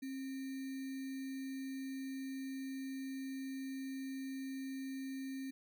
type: tone with sample-and-hold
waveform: sine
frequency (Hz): 267.2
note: C4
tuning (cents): +36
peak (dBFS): -40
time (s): 0.02-5.51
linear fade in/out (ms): 10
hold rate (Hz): 2100
effects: none